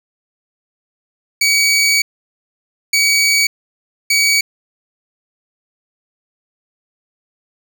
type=tone bursts at uneven times; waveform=20% pulse; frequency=2266 Hz; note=C#7; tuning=37 cents sharp; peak=-6 dBFS; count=3; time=1.41-2.02 / 2.93-3.47 / 4.1-4.41 s; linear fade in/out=5 ms; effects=none